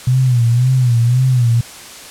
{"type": "tone with vibrato", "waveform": "sine", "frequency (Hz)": 123.47, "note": "B2", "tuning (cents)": 0, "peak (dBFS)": -9, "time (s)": [0.07, 1.61], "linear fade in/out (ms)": 5, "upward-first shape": "sine", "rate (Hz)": 1.9, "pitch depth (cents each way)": 100, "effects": ["white hiss -34 dBFS RMS until 2.1 s", "low-pass 10000 Hz 12 dB/octave"]}